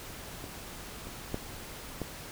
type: clicks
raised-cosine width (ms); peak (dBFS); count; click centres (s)
2; -28 / -29 / -18 / -20; 4; 0.441 / 1.07 / 1.344 / 2.017
effects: pink hiss -44 dBFS RMS until 2.31 s